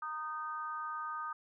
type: harmonic tone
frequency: 308.5 Hz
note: D#4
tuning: 15 cents flat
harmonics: 3 / 4 / 5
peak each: -45 / -38 / -46 dBFS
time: 0.02-1.33 s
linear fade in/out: 5 ms
effects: none